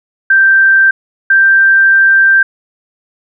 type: tone pair in turn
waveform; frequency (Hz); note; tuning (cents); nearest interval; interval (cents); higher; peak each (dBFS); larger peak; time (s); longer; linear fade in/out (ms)
sine; 1568 / 1573.5; G6 / G6; 0 / +6; unison; 6; second; -4; neither; 0.3-0.91 / 1.3-2.43; second; 5
effects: none